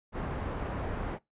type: low-pass noise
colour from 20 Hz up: pink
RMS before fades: -35 dBFS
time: 0.12-1.19 s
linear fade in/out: 50 ms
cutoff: 1300 Hz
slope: 12 dB/octave
effects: noise-tail reverb RT60 0.2 s tail -23 dB re dry + resampled to 8000 Hz